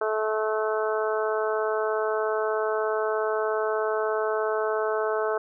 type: harmonic tone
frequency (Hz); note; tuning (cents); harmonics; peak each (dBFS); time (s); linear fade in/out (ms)
216.8; A3; -25; 2 / 3 / 4 / 5 / 6 / 7; -26 / -29 / -34 / -34 / -33 / -35; 0.01-5.38; 5
effects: none